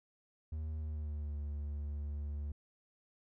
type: tone with pitch glide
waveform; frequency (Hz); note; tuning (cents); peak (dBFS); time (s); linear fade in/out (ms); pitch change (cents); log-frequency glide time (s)
triangle; 77.78 to 72.99; D#2 to D2; 0 to -10; -35; 0.52-2.52; 5; -110; 0.76-1.37
effects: none